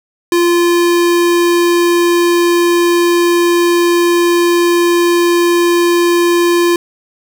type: tone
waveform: square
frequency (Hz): 346.1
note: F4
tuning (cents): -16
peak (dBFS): -9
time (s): 0.32-6.76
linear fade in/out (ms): 2
effects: none